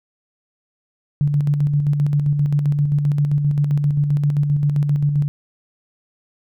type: tone with tremolo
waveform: sine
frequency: 145.3 Hz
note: D3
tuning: 18 cents flat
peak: -13 dBFS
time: 1.21-5.28 s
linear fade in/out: 0 ms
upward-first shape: square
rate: 7.6 Hz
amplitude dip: 40%
effects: none